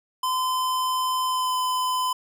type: tone with pitch glide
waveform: square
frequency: 1024 to 1014.6 Hz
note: C6 to B5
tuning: -38 to +46 cents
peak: -23 dBFS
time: 0.23-2.13 s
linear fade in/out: 5 ms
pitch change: -16 cents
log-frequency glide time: 1.26-1.56 s
effects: none